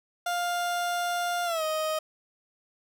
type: tone with pitch glide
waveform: 30% pulse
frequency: 702 to 625.4 Hz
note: F5 to D#5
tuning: +9 to +9 cents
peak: -24 dBFS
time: 0.26-1.99 s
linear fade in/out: 5 ms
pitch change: -200 cents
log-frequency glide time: 1.45-1.63 s
effects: none